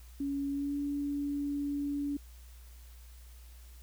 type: tone with pitch glide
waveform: sine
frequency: 280 to 286 Hz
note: C#4 to D4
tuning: +18 to -46 cents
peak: -31 dBFS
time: 0.2-2.17 s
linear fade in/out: 5 ms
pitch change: +36 cents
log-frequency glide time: 0.51-0.76 s
effects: added 60 Hz sine -49 dBFS peak until 3.82 s + white hiss -61 dBFS RMS until 3.82 s